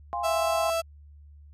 sine chord, F minor, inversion none, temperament equal with one note detuned, 698.5 / 814.9 / 1046.5 Hz, F5 / Ab5 / C6, 0 / -33 / 0 cents, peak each -32 dBFS, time 0.13-0.7 s, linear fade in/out 0 ms
35% pulse tone, 661 Hz, E5, 5 cents sharp, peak -23 dBFS, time 0.23-0.82 s, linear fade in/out 20 ms
effects added 73 Hz sine -47 dBFS peak until 1.53 s + resampled to 32000 Hz

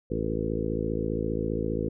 harmonic tone with a mistuned harmonic, 55 Hz, A1, in tune, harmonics 1 / 2 / 3 / 4 / 5 / 6 / 7 / 8 / 9, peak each -35 / -35 / -35 / -35 / -35 / -35 / -35 / -35 / -35 dBFS, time 0.1-1.89 s, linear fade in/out 10 ms, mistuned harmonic 9, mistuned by -25 cents, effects none

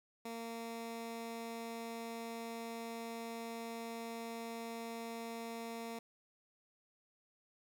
15% pulse tone, 230 Hz, A#3, 23 cents flat, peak -36 dBFS, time 0.25-5.99 s, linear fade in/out 5 ms, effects 13-bit

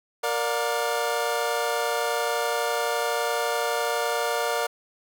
25% pulse chord, Bb major, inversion none, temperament equal with one note detuned, 466.2 / 587.3 / 715.2 Hz, Bb4 / D5 / F5, 0 / 0 / +41 cents, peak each -24 / -25 / -25 dBFS, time 0.23-4.67 s, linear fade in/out 10 ms, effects none

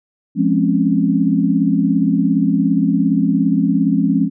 sine chord, Db major seventh, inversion first, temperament just, 173.24 / 207.9 / 259.9 / 277.2 Hz, F3 / Ab3 / C4 / Db4, -14 / +2 / -11 / 0 cents, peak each -18 / -17 / -19 / -17 dBFS, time 0.35-4.3 s, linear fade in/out 50 ms, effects none

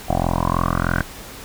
10% pulse tone with low-pass filter sweep, 43.22 Hz, F1, 17 cents flat, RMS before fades -20 dBFS, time 0.08-1.03 s, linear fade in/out 20 ms, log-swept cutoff 730 to 1600 Hz, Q 7.4, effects pink hiss -37 dBFS RMS until 1.44 s

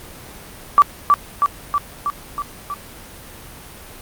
sine tone with echo, 1159 Hz, D6, 23 cents flat, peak -5 dBFS, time 0.78-0.82 s, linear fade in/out 0 ms, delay 320 ms, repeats 6, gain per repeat -3 dB, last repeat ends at 2.74 s, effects pink hiss -38 dBFS RMS until 4.01 s + Opus 32 kbps

